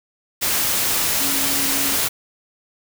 sine tone in noise, 276.4 Hz, C#4, 5 cents flat, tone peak -29 dBFS, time 1.2-1.96 s, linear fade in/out 20 ms, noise white, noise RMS -20 dBFS, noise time 0.41-2.09 s, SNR -12 dB, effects none

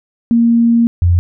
sine tone pair in turn, 233.1 / 87.31 Hz, A#3 / F2, 0 / 0 cents, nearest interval octave + perfect fourth, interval 1700 cents, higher first, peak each -7 dBFS, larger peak neither, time 0.31-0.87 / 1.02-1.19 s, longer first, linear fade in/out 0 ms, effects none

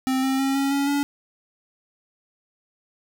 square tone with pitch steps, 261.6 / 266 / 270.5 / 275.1 / 279.7 / 284.5 Hz, C4 / C4 / C#4 / C#4 / C#4 / C#4, 0 / +29 / -42 / -13 / +16 / +45 cents, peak -21 dBFS, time 0.07-1.03 s, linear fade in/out 0 ms, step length 160 ms, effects 8-bit

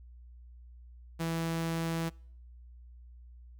sawtooth tone, 164.81 Hz, E3, in tune, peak -27 dBFS, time 1.19-2.1 s, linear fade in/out 20 ms, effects noise-tail reverb RT60 0.6 s tail -26 dB re dry + added 60 Hz sine -49 dBFS peak until 3.59 s

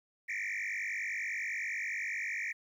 sine tone with frequency modulation, 2093 Hz, C7, in tune, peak -31 dBFS, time 0.28-2.53 s, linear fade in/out 20 ms, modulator 50.1 Hz, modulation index 5.7, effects tanh soft clip ceiling -33 dBFS + 11-bit

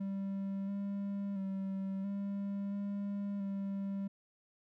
triangle tone with pitch steps, 195.7 / 199.6 / 193.1 / 199.4 / 201.2 / 196.9 Hz, G3 / G3 / G3 / G3 / G3 / G3, -3 / +32 / -26 / +30 / +45 / +8 cents, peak -33 dBFS, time 0-4.08 s, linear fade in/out 10 ms, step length 680 ms, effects none

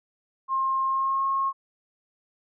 sine tone with pitch glide, 1065 to 1083 Hz, C6 to C#6, +30 to -41 cents, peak -22 dBFS, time 0.48-1.53 s, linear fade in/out 50 ms, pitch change +29 cents, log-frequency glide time 0.85-1.25 s, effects none

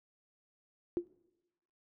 sine tone with exponential decay, 348.5 Hz, F4, 4 cents flat, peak -25 dBFS, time 0.97-1.07 s, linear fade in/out 0 ms, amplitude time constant 20 ms, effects noise-tail reverb RT60 1.0 s tail -22 dB re dry

